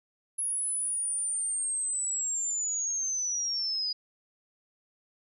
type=linear sweep; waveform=sine; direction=down; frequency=10548 to 4896 Hz; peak=-28 dBFS; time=0.38-3.93 s; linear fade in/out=10 ms; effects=none